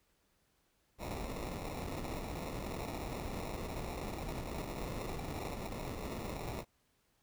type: noise with sample-and-hold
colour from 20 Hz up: pink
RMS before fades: -41 dBFS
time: 0.98-6.65 s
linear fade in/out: 50 ms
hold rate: 1575 Hz
effects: pink hiss -75 dBFS RMS until 7.22 s